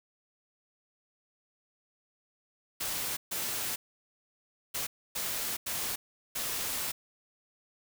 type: noise bursts at uneven times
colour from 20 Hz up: white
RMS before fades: -34 dBFS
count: 6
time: 2.8-3.17 / 3.31-3.76 / 4.74-4.87 / 5.15-5.57 / 5.66-5.96 / 6.35-6.92 s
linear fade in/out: 10 ms
effects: none